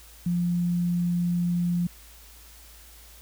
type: tone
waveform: sine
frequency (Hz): 174.61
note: F3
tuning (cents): 0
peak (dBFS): -22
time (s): 0.26-1.87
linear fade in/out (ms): 5
effects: added 56 Hz sine -50 dBFS peak until 3.21 s + white hiss -51 dBFS RMS until 3.21 s